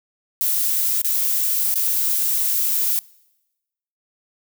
violet noise with dropouts, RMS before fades -20 dBFS, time 0.41-2.99 s, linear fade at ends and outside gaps 0 ms, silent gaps 1.017-1.046 / 1.741-1.757 s, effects noise-tail reverb RT60 1.0 s tail -24 dB re dry

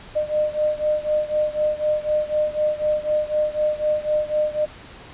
sine beating tone pair, 605 / 609 Hz, D#5 / D#5, -49 / -37 cents, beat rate 4 Hz, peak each -21 / -23 dBFS, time 0.15-4.66 s, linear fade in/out 20 ms, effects pink hiss -42 dBFS RMS until 5.13 s + resampled to 8000 Hz

